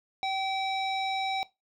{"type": "tone with low-pass filter", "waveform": "square", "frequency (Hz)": 770, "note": "G5", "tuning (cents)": -31, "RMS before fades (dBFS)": -30, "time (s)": [0.23, 1.43], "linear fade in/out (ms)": 0, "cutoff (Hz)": 3900, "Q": 2.5, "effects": ["noise-tail reverb RT60 0.2 s tail -18 dB re dry"]}